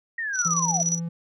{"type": "linear sweep", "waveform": "sine", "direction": "down", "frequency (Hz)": [1891, 645], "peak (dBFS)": -26, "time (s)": [0.18, 0.82], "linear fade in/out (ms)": 5}
{"type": "tone with tremolo", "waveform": "sine", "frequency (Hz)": 5880, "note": "F#8", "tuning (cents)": -12, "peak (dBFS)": -20, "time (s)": [0.33, 1], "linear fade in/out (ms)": 50, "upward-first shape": "square", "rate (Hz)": 17, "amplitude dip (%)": 70}
{"type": "tone with vibrato", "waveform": "triangle", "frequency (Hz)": 167.9, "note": "E3", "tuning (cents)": 32, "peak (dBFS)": -25, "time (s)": [0.45, 1.09], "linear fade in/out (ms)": 10, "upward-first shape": "triangle", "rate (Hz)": 8.9, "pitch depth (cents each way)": 10}
{"effects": []}